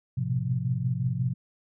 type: tone cluster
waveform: sine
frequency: 109 / 123.5 / 129.1 / 174.8 Hz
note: A2 / B2 / C3 / F3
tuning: -16 / 0 / -23 / +2 cents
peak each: -32 / -33 / -27 / -33 dBFS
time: 0.17-1.34 s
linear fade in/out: 10 ms
effects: none